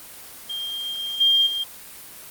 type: tone with level steps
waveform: sine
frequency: 3200 Hz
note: G7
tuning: 35 cents sharp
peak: -26 / -14 / -22 dBFS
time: 0.49-1.64 s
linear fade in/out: 10 ms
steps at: 1.2 / 1.46 s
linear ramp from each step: 10 ms
effects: white hiss -41 dBFS RMS until 2.3 s + Opus 24 kbps